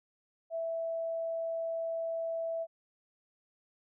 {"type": "tone", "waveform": "sine", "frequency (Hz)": 659.3, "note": "E5", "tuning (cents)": 0, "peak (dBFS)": -32, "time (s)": [0.5, 2.67], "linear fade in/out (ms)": 50, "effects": []}